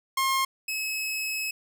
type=tone pair in turn; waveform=sawtooth; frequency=1069 / 2575 Hz; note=C6 / E7; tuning=+37 / -41 cents; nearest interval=octave + minor third; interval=1522 cents; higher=second; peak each=-19 / -25 dBFS; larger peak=first; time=0.17-0.45 / 0.68-1.51 s; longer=second; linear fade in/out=5 ms; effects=none